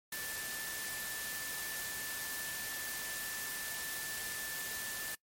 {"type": "tone in noise", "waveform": "sine", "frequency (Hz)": 1760, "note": "A6", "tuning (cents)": 0, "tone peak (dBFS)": -43, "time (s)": [0.12, 5.15], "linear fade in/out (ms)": 5, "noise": "white", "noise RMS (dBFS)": -41, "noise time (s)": [0.12, 5.15], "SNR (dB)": -5, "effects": ["noise-tail reverb RT60 0.1 s tail -22 dB re dry", "MP3 64 kbps"]}